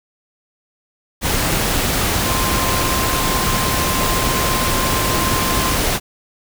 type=tone in noise; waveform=sine; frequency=1046.5 Hz; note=C6; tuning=in tune; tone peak=-23 dBFS; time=2.23-5.78 s; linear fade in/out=50 ms; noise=pink; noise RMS=-18 dBFS; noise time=1.21-6 s; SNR=-8 dB; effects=none